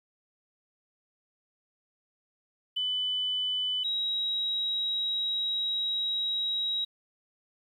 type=tone pair in turn; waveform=sine; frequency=3000 / 3835 Hz; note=F#7 / A#7; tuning=+23 / +48 cents; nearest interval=major third; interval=425 cents; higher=second; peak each=-27 dBFS; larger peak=neither; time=2.76-3.84 / 3.84-6.85 s; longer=second; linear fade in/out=10 ms; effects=10-bit